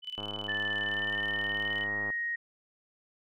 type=tone with tremolo; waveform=sine; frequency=2999 Hz; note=F#7; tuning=23 cents sharp; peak=-34 dBFS; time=0.02-1.87 s; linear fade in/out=50 ms; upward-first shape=square; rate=19 Hz; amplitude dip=75%
type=click train; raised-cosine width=1 ms; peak=-27 dBFS; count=199; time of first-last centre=0.18-2.102 s; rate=103 Hz
type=tone with pitch glide; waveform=sine; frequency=1760 to 1875.5 Hz; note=A6 to A#6; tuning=0 to +10 cents; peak=-30 dBFS; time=0.48-2.36 s; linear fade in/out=10 ms; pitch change=+110 cents; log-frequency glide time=0.63-1.89 s
effects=none